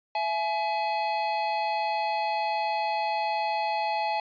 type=tone pair together; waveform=square; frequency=668.3 / 847 Hz; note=E5 / G#5; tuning=+24 / +34 cents; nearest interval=major third; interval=410 cents; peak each=-33 / -27 dBFS; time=0.15-4.2 s; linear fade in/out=2 ms; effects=resampled to 11025 Hz